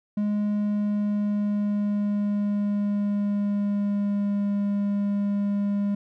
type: tone with pitch glide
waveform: triangle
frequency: 207.7 to 202.4 Hz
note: G#3 to G#3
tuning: 0 to -44 cents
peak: -20 dBFS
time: 0.17-5.95 s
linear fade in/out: 5 ms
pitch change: -44 cents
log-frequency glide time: 0.42-4.51 s
effects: none